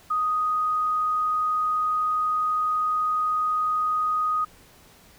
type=tone; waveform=sine; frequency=1246 Hz; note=D#6; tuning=2 cents sharp; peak=-21 dBFS; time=0.1-4.45 s; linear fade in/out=10 ms; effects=pink hiss -53 dBFS RMS until 5.18 s